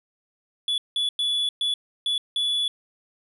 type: tone bursts at uneven times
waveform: triangle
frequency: 3428 Hz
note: A7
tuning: 46 cents flat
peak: -20 dBFS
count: 6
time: 0.68-0.78 / 0.96-1.09 / 1.19-1.49 / 1.61-1.74 / 2.06-2.18 / 2.36-2.68 s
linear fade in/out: 2 ms
effects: resampled to 32000 Hz